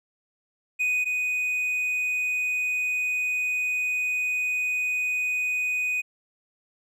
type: tone pair in turn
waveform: triangle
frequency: 2490 / 2490 Hz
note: D#7 / D#7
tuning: +1 / +1 cents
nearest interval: unison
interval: 0 cents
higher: neither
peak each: -20 / -22 dBFS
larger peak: first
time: 0.79-1.05 / 1.05-6.02 s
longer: second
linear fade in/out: 20 ms
effects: none